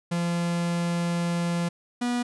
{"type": "tone pair in turn", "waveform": "45% pulse", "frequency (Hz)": [171.9, 243.1], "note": ["F3", "B3"], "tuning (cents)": [-27, -27], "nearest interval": "tritone", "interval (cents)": 600, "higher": "second", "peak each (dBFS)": -24, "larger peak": "neither", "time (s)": [[0.11, 1.69], [2.01, 2.23]], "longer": "first", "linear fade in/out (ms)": 10, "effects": ["resampled to 24000 Hz"]}